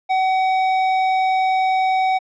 sine tone with tanh clipping, 755 Hz, F#5, 35 cents sharp, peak -17 dBFS, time 0.09-2.19 s, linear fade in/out 20 ms, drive 14 dB, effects low-pass 4000 Hz 12 dB/octave

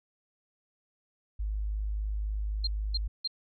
sine tone, 51.91 Hz, G#1, in tune, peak -29 dBFS, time 1.39-3.08 s, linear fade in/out 10 ms
sine tone bursts, 4186 Hz, C8, in tune, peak -28 dBFS, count 3, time 2.64-3.276 s, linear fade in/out 5 ms, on 32 ms, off 270 ms
effects none

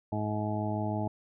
harmonic tone, 106.1 Hz, G#2, 38 cents sharp, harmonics 1 / 2 / 3 / 4 / 6 / 7 / 8, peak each -33 / -35 / -37 / -43 / -37 / -42 / -38 dBFS, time 0.12-1.08 s, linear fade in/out 5 ms, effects none

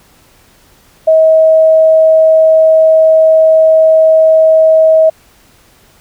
sine tone, 638 Hz, D#5, 43 cents sharp, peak -3 dBFS, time 1.07-5.1 s, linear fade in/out 10 ms, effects pink hiss -46 dBFS RMS until 6 s

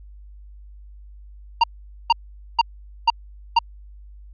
square tone bursts, 929 Hz, A#5, 6 cents flat, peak -12 dBFS, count 5, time 1.61-3.59 s, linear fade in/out 5 ms, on 28 ms, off 460 ms, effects added 50 Hz sine -40 dBFS peak until 4.33 s + resampled to 11025 Hz

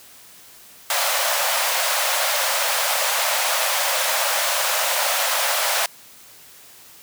pink high-pass noise, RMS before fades -21 dBFS, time 0.9-5.86 s, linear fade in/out 2 ms, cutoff 530 Hz, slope 96 dB/octave, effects white hiss -46 dBFS RMS until 7.02 s + high-pass 60 Hz 12 dB/octave

